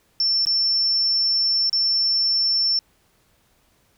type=tone with dropouts; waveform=sine; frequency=5390 Hz; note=E8; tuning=38 cents sharp; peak=-17 dBFS; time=0.2-2.79 s; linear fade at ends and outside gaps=1 ms; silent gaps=0.451-0.469 / 1.696-1.729 s; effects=pink hiss -62 dBFS RMS until 3.97 s